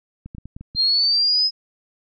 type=clicks; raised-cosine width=5 ms; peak=-23 dBFS; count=7; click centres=0.26 / 0.349 / 0.383 / 0.456 / 0.565 / 0.61 / 0.75 s
type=linear sweep; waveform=sine; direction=up; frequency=4158 to 5120 Hz; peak=-15 dBFS; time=0.75-1.51 s; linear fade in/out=50 ms
effects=none